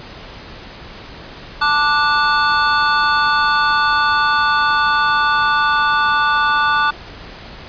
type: chord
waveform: square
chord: D major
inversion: second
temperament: just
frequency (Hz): 881 / 1174.7 / 1468.3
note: A5 / D6 / F#6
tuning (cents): +2 / 0 / -14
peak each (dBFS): -20 / -17 / -17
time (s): 1.61-6.91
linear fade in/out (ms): 10
effects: pink hiss -35 dBFS RMS until 7.68 s + resampled to 11025 Hz